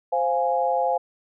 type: chord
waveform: sine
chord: F minor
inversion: second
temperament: equal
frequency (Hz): 523.3 / 698.5 / 830.6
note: C5 / F5 / Ab5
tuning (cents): 0 / 0 / 0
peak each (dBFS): -24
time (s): 0.12-0.98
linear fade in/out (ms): 10
effects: none